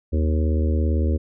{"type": "harmonic tone", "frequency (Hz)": 77.78, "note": "D#2", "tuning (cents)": 0, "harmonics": [1, 3, 4, 5, 6, 7], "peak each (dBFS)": [-18, -28, -30, -32, -34, -35], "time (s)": [0.12, 1.18], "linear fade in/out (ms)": 20, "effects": []}